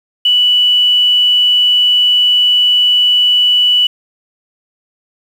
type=tone with quantisation; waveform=sine; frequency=2960 Hz; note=F#7; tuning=in tune; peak=-7 dBFS; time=0.25-3.87 s; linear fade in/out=5 ms; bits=6; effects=none